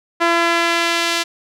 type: tone with band-pass filter sweep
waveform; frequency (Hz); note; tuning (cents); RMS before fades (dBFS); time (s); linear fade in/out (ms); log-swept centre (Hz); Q
sawtooth; 338.4; E4; +45; -17; 0.2-1.24; 20; 1400 to 4000; 0.83
effects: none

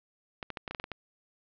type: clicks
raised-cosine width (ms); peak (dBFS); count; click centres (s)
0.3; -20; 9; 0.428 / 0.503 / 0.572 / 0.678 / 0.71 / 0.748 / 0.799 / 0.841 / 0.917
effects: low-pass 4000 Hz 12 dB/octave

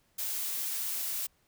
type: noise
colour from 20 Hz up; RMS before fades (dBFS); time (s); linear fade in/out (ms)
blue; -34; 0.18-1.27; 10
effects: pink hiss -70 dBFS RMS until 1.47 s

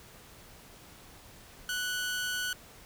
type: tone pair together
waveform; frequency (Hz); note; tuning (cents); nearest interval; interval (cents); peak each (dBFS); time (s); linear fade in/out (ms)
sawtooth; 1480 / 3174; F#6 / G7; 0 / +21; octave + minor second; 1321; -28 / -38; 1.69-2.53; 2
effects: pink hiss -53 dBFS RMS until 2.85 s

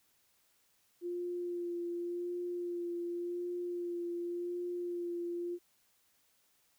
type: tone with vibrato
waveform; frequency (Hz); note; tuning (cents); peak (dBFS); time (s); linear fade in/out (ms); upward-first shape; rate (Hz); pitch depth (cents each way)
sine; 349.2; F4; 0; -35; 1.01-5.59; 50; sine; 0.89; 18
effects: white hiss -72 dBFS RMS until 6.78 s

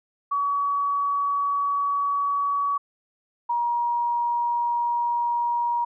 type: tone pair in turn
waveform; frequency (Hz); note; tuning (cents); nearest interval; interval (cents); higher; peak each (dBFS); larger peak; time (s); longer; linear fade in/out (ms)
sine; 1133 / 950.9; C#6 / A#5; +37 / +34; minor third; 303; first; -21; neither; 0.31-2.78 / 3.49-5.85; first; 10
effects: none

